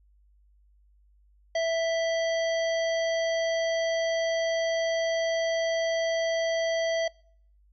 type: harmonic tone with a mistuned harmonic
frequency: 659.3 Hz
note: E5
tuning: in tune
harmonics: 1 / 3 / 5 / 7 / 9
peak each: -24 / -34 / -38 / -41 / -43 dBFS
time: 1.55-7.08 s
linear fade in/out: 5 ms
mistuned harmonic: 5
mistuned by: -42 cents
effects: noise-tail reverb RT60 0.6 s tail -26 dB re dry + added 50 Hz sine -58 dBFS peak until 7.72 s